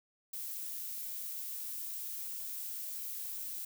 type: noise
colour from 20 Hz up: violet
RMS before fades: -41 dBFS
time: 0.33-3.65 s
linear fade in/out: 5 ms
effects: none